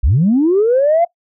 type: linear sweep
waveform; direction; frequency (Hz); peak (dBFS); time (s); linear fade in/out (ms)
sine; up; 46.67 to 703; -8; 0.03-1.05; 10
effects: noise-tail reverb RT60 0.1 s tail -18 dB re dry + tanh soft clip ceiling -5 dBFS